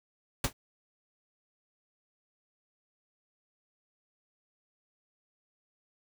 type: noise with exponential decay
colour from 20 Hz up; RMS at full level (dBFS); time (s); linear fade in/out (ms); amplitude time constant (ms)
pink; -23; 0.44-0.53; 5; 19
effects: none